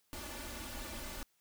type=noise with comb filter; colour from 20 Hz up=pink; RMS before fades=-44 dBFS; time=0.13-1.23 s; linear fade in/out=0 ms; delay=3.4 ms; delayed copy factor=+0.9; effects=white hiss -75 dBFS RMS until 1.4 s